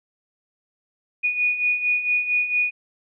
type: beating tone pair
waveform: sine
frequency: 2460 / 2464.4 Hz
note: D#7 / D#7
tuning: -20 / -17 cents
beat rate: 4.4 Hz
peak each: -26 / -20 dBFS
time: 1.23-2.71 s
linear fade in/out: 20 ms
effects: none

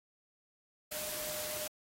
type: tone in noise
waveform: sine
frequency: 609 Hz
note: D#5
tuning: 37 cents flat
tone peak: -45 dBFS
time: 0.91-1.68 s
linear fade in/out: 10 ms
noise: white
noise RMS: -40 dBFS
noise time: 0.91-1.68 s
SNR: -8 dB
effects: AAC 48 kbps

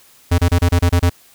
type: tone bursts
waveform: square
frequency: 87.31 Hz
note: F2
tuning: in tune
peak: -11 dBFS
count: 8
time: 0.31-1.098 s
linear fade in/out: 10 ms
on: 74 ms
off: 28 ms
effects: white hiss -49 dBFS RMS until 1.34 s

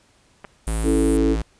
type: clicks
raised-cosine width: 0.5 ms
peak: -22 dBFS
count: 2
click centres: 0.444 / 0.449 s
type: high-pass noise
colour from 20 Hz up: white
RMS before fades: -30 dBFS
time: 0.67-1.17 s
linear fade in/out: 0 ms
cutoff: 8300 Hz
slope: 48 dB/octave
type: tone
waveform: square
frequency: 55 Hz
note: A1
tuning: in tune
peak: -22 dBFS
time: 0.67-1.42 s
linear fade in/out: 5 ms
type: chord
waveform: sine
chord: A major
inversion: first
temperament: just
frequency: 275 / 330 / 440 Hz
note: C#4 / E4 / A4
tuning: -14 / +2 / 0 cents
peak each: -21 / -21 / -22 dBFS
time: 0.83-1.37 s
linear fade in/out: 50 ms
effects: pink hiss -58 dBFS RMS until 1.59 s + resampled to 22050 Hz

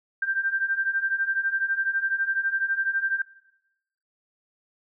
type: beating tone pair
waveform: sine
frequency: 1568 / 1580 Hz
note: G6 / G6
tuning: 0 / +13 cents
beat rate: 12 Hz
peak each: -28 / -25 dBFS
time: 0.22-3.22 s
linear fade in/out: 5 ms
effects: noise-tail reverb RT60 0.9 s tail -20 dB re dry

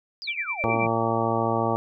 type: exponential sweep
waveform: sine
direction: down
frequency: 5090 to 154.2 Hz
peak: -33 dBFS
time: 0.22-0.87 s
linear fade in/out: 0 ms
type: tone with tremolo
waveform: sine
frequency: 2344 Hz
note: D7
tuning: 4 cents flat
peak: -24 dBFS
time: 0.27-0.87 s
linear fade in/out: 10 ms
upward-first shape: sine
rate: 9.4 Hz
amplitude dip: 85%
type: harmonic tone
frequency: 114.3 Hz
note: A#2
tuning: 34 cents flat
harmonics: 1 / 2 / 3 / 4 / 5 / 6 / 7 / 8 / 10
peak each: -30 / -30 / -30 / -30 / -30 / -30 / -30 / -30 / -30 dBFS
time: 0.64-1.76 s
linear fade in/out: 0 ms
effects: none

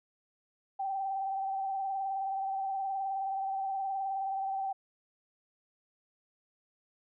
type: tone with vibrato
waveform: sine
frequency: 777 Hz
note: G5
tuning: 16 cents flat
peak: -31 dBFS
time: 0.79-4.73 s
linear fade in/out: 10 ms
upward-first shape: triangle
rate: 19 Hz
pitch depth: 38 cents each way
effects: none

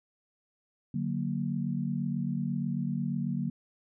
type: chord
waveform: sine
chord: D augmented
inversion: none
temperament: equal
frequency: 146.83 / 185 / 233.1 Hz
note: D3 / F#3 / A#3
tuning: 0 / 0 / 0 cents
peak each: -33 dBFS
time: 0.94-3.5 s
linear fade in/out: 5 ms
effects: none

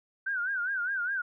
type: tone with vibrato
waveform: sine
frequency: 1511 Hz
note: F#6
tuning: 36 cents sharp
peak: -28 dBFS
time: 0.26-1.22 s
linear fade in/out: 10 ms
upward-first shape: sine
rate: 4.9 Hz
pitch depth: 130 cents each way
effects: none

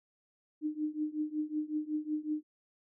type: tone with tremolo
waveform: sine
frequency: 304.7 Hz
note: D#4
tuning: 36 cents flat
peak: -28 dBFS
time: 0.61-2.43 s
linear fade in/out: 50 ms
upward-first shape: triangle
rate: 5.4 Hz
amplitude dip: 95%
effects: none

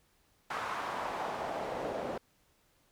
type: noise with band-pass filter sweep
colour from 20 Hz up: pink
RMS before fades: -37 dBFS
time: 0.5-2.18 s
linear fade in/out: 5 ms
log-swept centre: 1200 to 510 Hz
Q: 1.9
effects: pink hiss -70 dBFS RMS until 2.91 s

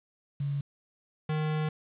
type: tone pair in turn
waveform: sine / square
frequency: 141.5 / 154.33 Hz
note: C#3 / D#3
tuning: +36 / -14 cents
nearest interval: major second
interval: 150 cents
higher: second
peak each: -28 dBFS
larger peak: neither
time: 0.4-0.61 / 1.29-1.69 s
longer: second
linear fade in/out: 5 ms
effects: resampled to 8000 Hz + 9-bit

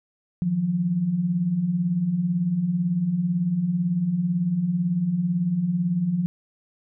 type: beating tone pair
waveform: sine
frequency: 159.3 / 177.3 Hz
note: D#3 / F3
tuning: +41 / +26 cents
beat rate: 18 Hz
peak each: -29 / -21 dBFS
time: 0.42-6.26 s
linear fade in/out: 0 ms
effects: none

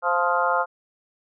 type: harmonic tone with a mistuned harmonic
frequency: 174.61 Hz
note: F3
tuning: in tune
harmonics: 3 / 4 / 5 / 6 / 7 / 8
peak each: -26 / -26 / -26 / -26 / -26 / -26 dBFS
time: 0.02-0.66 s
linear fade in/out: 50 ms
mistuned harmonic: 7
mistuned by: +41 cents
effects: none

